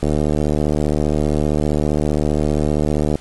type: click train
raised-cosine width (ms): 2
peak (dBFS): -5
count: 236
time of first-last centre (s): 0.03-3.155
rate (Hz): 75.2
effects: pink hiss -43 dBFS RMS until 3.2 s + resampled to 24000 Hz